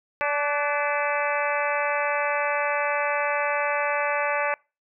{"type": "harmonic tone with a mistuned harmonic", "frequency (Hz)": 289.9, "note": "D4", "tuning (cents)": -22, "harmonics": [2, 3, 4, 5, 6, 7, 8, 9], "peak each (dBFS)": [-27, -29, -30, -31, -32, -32, -33, -34], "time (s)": [0.21, 4.54], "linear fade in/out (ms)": 0, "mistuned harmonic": 5, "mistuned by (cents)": 54, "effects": ["noise-tail reverb RT60 0.3 s tail -26 dB re dry"]}